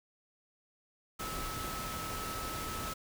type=tone in noise; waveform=sine; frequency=1300 Hz; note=E6; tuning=24 cents flat; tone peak=-41 dBFS; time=1.19-2.94 s; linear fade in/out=10 ms; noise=pink; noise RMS=-40 dBFS; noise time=1.19-2.94 s; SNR=-4 dB; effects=none